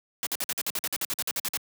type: noise bursts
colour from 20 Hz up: white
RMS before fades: -29 dBFS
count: 16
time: 0.23-1.571 s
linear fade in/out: 0 ms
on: 36 ms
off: 51 ms
effects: high-pass 150 Hz 12 dB/octave